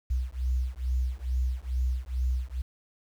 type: beating tone pair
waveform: sine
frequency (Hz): 61.9 / 64.2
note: B1 / C2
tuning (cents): +5 / -32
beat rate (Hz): 2.3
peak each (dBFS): -29 / -29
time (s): 0.1-2.62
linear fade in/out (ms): 10
effects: 9-bit